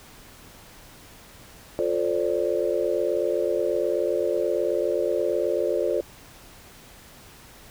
sine chord, D minor seventh, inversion first, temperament just, 352.4 / 440.5 / 528.6 / 587.3 Hz, F4 / A4 / C5 / D5, +16 / +2 / +18 / 0 cents, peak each -27 dBFS, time 1.79-6.01 s, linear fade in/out 0 ms, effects pink hiss -48 dBFS RMS until 7.7 s

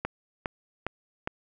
click train, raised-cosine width 0.5 ms, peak -14 dBFS, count 4, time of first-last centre 0.05-1.274 s, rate 2.45 Hz, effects none

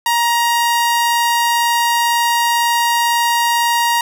sawtooth tone, 942 Hz, A#5, 18 cents sharp, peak -9 dBFS, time 0.06-4.01 s, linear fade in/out 2 ms, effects none

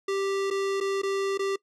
square tone with dropouts, 392.2 Hz, G4, 1 cent sharp, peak -26 dBFS, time 0.08-1.56 s, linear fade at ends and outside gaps 5 ms, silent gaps 0.503-0.509 / 0.803-0.809 / 1.018-1.032 / 1.376-1.392 s, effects noise-tail reverb RT60 0.1 s tail -21 dB re dry + low-pass 7000 Hz 12 dB/octave

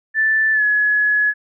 sine tone with pitch glide, 1760 to 1693.2 Hz, A6 to G#6, 0 to +33 cents, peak -13 dBFS, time 0.14-1.34 s, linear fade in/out 50 ms, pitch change -67 cents, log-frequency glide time 0.53-0.63 s, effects none

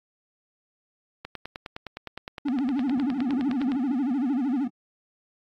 click train, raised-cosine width 0.3 ms, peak -19 dBFS, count 25, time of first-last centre 1.25-3.719 s, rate 9.72 Hz
triangle tone with vibrato, 263.9 Hz, C4, 15 cents sharp, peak -21 dBFS, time 2.45-4.68 s, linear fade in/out 10 ms, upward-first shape sine, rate 13 Hz, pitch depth 190 cents each way
effects AAC 32 kbps

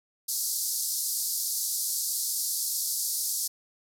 white band-pass noise, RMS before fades -30 dBFS, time 0.28-3.48 s, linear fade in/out 10 ms, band 4400 to 14000 Hz, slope 48 dB/octave, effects none

